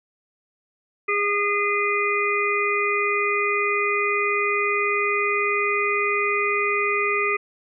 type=harmonic tone; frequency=409.1 Hz; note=G#4; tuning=26 cents flat; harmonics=1 / 3 / 5 / 6; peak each=-25 / -25 / -25 / -25 dBFS; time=1.08-7.37 s; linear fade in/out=10 ms; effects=none